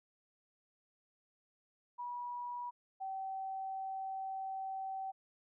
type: tone pair in turn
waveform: sine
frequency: 971 / 768.8 Hz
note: B5 / G5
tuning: -30 / -34 cents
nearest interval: major third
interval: 404 cents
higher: first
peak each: -39 / -38 dBFS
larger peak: second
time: 1.98-2.71 / 3-5.12 s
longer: second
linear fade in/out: 20 ms
effects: none